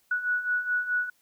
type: beating tone pair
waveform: sine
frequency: 1468 / 1472.7 Hz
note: F#6 / F#6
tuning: -14 / -9 cents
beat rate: 4.7 Hz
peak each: -31 / -26 dBFS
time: 0.11-1.1 s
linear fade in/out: 5 ms
effects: white hiss -67 dBFS RMS until 1.21 s